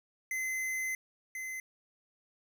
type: tone pair in turn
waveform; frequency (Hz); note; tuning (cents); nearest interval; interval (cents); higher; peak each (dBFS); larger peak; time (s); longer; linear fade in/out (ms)
square; 2051 / 2051; C7 / C7; -35 / -35; unison; 0; neither; -33 / -38; first; 0.31-0.95 / 1.35-1.6; first; 2
effects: none